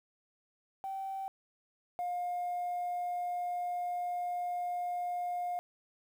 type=tone pair in turn; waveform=sine; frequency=775 / 710.6 Hz; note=G5 / F5; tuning=-20 / +30 cents; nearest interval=major second; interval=150 cents; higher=first; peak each=-35 / -31 dBFS; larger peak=second; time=0.84-1.28 / 1.99-5.59 s; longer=second; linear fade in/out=0 ms; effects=tanh soft clip ceiling -30 dBFS + 10-bit